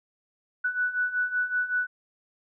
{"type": "beating tone pair", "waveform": "sine", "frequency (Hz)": [1480, 1485.3], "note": ["F#6", "F#6"], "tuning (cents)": [0, 6], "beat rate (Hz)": 5.3, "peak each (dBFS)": [-30, -26], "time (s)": [0.64, 1.87], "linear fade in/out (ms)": 10, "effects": []}